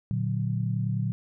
sine chord, Bb augmented, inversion none, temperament equal, 116.54 / 146.83 / 185 Hz, Bb2 / D3 / F#3, 0 / 0 / 0 cents, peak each -27 / -31 / -31 dBFS, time 0.11-1.12 s, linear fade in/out 0 ms, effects none

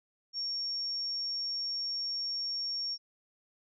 sine tone, 5520 Hz, F8, 21 cents flat, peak -32 dBFS, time 0.33-2.98 s, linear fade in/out 50 ms, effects none

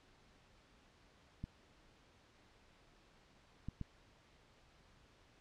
clicks, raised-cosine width 5 ms, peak -30 dBFS, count 3, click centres 1.44 / 3.686 / 3.813 s, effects pink hiss -67 dBFS RMS until 5.4 s + low-pass 5000 Hz 12 dB/octave

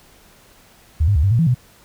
sine tone with pitch steps, 77.8 / 101.7 / 73 / 98.5 / 116.9 / 165 / 124.6 Hz, D#2 / G#2 / D2 / G2 / A#2 / E3 / B2, 0 / -36 / -10 / +9 / +5 / +2 / +16 cents, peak -12 dBFS, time 1-1.546 s, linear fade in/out 10 ms, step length 78 ms, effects pink hiss -50 dBFS RMS until 1.84 s

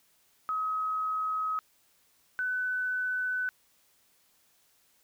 sine tone pair in turn, 1272 / 1502.5 Hz, D#6 / F#6, +38 / +26 cents, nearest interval minor third, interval 288 cents, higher second, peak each -28 dBFS, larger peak neither, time 0.49-1.59 / 2.39-3.49 s, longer neither, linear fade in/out 0 ms, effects white hiss -67 dBFS RMS until 5.03 s

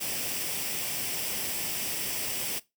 white noise with comb filter, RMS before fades -32 dBFS, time 0-2.6 s, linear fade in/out 20 ms, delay 0.37 ms, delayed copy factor +0.5, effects noise-tail reverb RT60 0.2 s tail -19 dB re dry + high-pass 80 Hz 12 dB/octave

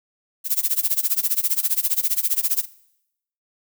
violet noise with tremolo, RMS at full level -18 dBFS, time 0.44-2.66 s, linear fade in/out 50 ms, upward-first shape sine, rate 15 Hz, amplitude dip 95%, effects noise-tail reverb RT60 0.8 s tail -20 dB re dry

